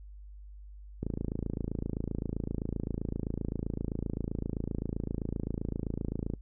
click train, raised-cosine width 3 ms, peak -20 dBFS, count 148, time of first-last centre 1.03-6.337 s, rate 27.7 Hz, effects noise-tail reverb RT60 0.1 s tail -24 dB re dry + added 50 Hz sine -45 dBFS peak until 6.41 s

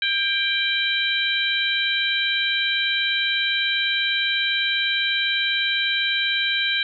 harmonic tone with a mistuned harmonic, 784 Hz, G5, in tune, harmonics 2 / 3 / 4 / 5, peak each -25 / -25 / -25 / -25 dBFS, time 0.02-6.83 s, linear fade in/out 2 ms, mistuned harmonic 2, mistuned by +32 cents, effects none

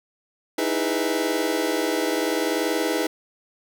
sawtooth chord, E major seventh, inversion third, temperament just, 309 / 329.6 / 412 / 494.4 Hz, D#4 / E4 / G#4 / B4, -12 / 0 / -14 / +2 cents, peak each -23 dBFS, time 0.58-3.07 s, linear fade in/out 5 ms, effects none

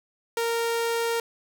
sawtooth tone, 463.4 Hz, A#4, 10 cents flat, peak -20 dBFS, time 0.37-1.2 s, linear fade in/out 2 ms, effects none

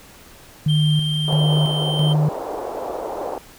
sine tone with tremolo, 151.7 Hz, D#3, 44 cents flat, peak -14 dBFS, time 0.66-2.29 s, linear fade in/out 5 ms, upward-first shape square, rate 1.5 Hz, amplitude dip 50%
triangle tone with pitch glide, 3161 to 3128 Hz, G7 to G7, +14 to -4 cents, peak -22 dBFS, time 0.68-2.14 s, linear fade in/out 20 ms, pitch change -18 cents, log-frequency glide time 1.25-1.59 s
pink band-pass noise, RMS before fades -28 dBFS, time 1.28-3.38 s, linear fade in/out 0 ms, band 380 to 870 Hz, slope 24 dB/octave
effects pink hiss -45 dBFS RMS until 3.58 s

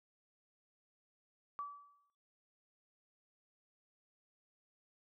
sine tone with exponential decay, 1151 Hz, D6, 35 cents flat, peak -37 dBFS, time 1.59-2.1 s, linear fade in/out 0 ms, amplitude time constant 110 ms, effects noise-tail reverb RT60 0.5 s tail -20 dB re dry

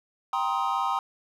triangle chord, C minor seventh, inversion second, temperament just, 784.9 / 941.9 / 1046.5 / 1255.8 Hz, G5 / Bb5 / C6 / Eb6, +2 / +18 / 0 / +16 cents, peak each -28 dBFS, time 0.33-0.99 s, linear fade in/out 2 ms, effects none

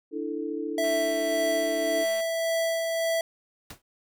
sine chord, D suspended second, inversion none, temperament equal with one note detuned, 295.2 / 329.6 / 440 Hz, D4 / E4 / A4, +9 / 0 / 0 cents, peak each -33 dBFS, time 0.11-2.06 s, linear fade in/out 50 ms
square tone with tremolo, 659.3 Hz, E5, in tune, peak -24 dBFS, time 0.78-3.21 s, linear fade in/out 2 ms, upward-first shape sine, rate 1.8 Hz, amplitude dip 30%
click train, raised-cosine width 0.3 ms, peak -31 dBFS, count 307, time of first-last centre 0.84-2.206 s, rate 224 Hz
pink noise with exponential decay, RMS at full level -36 dBFS, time 3.7-3.82 s, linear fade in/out 5 ms, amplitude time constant 25 ms
effects none

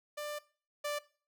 sawtooth tone pair in turn, 593 / 587.9 Hz, D5 / D5, +17 / +2 cents, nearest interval unison, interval 15 cents, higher first, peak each -34 / -30 dBFS, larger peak second, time 0.17-0.39 / 0.84-0.99 s, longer first, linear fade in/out 10 ms, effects noise-tail reverb RT60 0.4 s tail -19 dB re dry

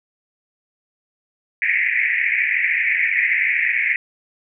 pink band-pass noise, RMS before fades -19 dBFS, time 1.62-3.96 s, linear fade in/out 2 ms, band 1800 to 2400 Hz, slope 96 dB/octave, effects none

